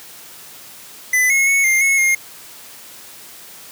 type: tone with pitch steps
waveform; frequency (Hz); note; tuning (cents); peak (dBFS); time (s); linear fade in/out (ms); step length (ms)
square; 2007 / 2173 / 2208 / 2110 / 2187 / 2132; B6 / C#7 / C#7 / C7 / C#7 / C7; +27 / -35 / -7 / +14 / -24 / +32; -13; 1.13-2.15; 5; 170
effects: white hiss -39 dBFS RMS until 3.71 s + high-pass 100 Hz 12 dB/octave